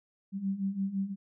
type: beating tone pair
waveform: sine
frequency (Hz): 191.3 / 197.2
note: G3 / G3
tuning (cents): -42 / +11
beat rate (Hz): 5.9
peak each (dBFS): -35 / -31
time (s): 0.32-1.16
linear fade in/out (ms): 50
effects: none